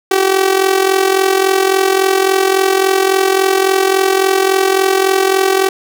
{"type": "tone with amplitude modulation", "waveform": "sawtooth", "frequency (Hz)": 383.4, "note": "G4", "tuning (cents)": -38, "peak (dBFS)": -3, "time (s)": [0.11, 5.69], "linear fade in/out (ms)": 5, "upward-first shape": "sine", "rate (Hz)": 43.6, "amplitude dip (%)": 70, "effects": []}